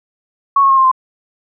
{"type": "tone with pitch steps", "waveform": "sine", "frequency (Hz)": [1108.7, 1091.5, 1074.7, 1058, 1041.6], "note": ["C#6", "C#6", "C6", "C6", "C6"], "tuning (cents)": [0, -27, 46, 19, -8], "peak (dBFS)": -7, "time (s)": [0.56, 0.915], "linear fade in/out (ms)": 5, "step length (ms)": 71, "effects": []}